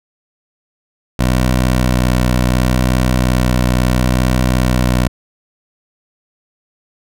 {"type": "tone with vibrato", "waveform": "15% pulse", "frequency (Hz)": 62.4, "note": "B1", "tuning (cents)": 19, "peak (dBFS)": -5, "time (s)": [1.19, 5.08], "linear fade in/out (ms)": 5, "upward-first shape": "sine", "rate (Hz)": 0.71, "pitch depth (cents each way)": 14, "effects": []}